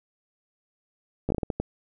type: slowing click train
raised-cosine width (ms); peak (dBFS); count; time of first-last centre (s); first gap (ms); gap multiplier
2; -13; 8; 1.29-1.6; 13; 1.4
effects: none